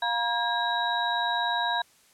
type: tone cluster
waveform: sine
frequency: 705 / 953 / 1623 / 3854 Hz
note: F5 / A#5 / G#6 / B7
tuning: +16 / +38 / -40 / -43 cents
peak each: -31 / -28 / -30 / -31 dBFS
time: 0.02-1.82 s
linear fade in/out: 5 ms
effects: white hiss -60 dBFS RMS until 2.13 s + low-pass 11000 Hz 12 dB/octave